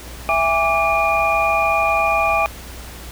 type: tone cluster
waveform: sine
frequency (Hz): 663 / 816 / 1164 / 2427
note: E5 / G#5 / D6 / D#7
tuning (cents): +10 / -31 / -16 / -44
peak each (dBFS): -20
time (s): 0.29-2.46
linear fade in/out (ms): 0
effects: added 60 Hz sine -35 dBFS peak until 3.11 s + pink hiss -37 dBFS RMS until 3.11 s